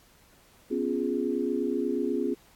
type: chord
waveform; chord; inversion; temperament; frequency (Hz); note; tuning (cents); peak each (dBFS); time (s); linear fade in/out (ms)
sine; C# dominant seventh; third; equal with one note detuned; 248.9 / 277.2 / 349.2 / 415.3; B3 / C#4 / E#4 / G#4; +14 / 0 / 0 / 0; -31; 0.7-2.35; 20
effects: pink hiss -59 dBFS RMS until 2.55 s + AAC 64 kbps